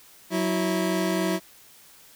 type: tone pair together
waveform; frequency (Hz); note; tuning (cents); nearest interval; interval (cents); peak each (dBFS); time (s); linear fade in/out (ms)
25% pulse; 185 / 326.3; F#3 / E4; 0 / -18; minor seventh; 982; -22; 0.3-1.4; 50
effects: white hiss -52 dBFS RMS until 2.15 s